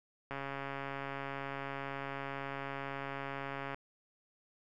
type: click train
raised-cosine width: 0.5 ms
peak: -25 dBFS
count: 475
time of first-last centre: 0.31-3.745 s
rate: 138 Hz
effects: none